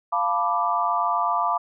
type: chord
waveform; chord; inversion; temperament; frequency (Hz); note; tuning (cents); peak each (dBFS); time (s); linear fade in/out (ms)
sine; B half-diminished seventh; second; equal; 698.5 / 880 / 987.8 / 1174.7; F5 / A5 / B5 / D6; 0 / 0 / 0 / 0; -26 / -28 / -25 / -24; 0.12-1.58; 10
effects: none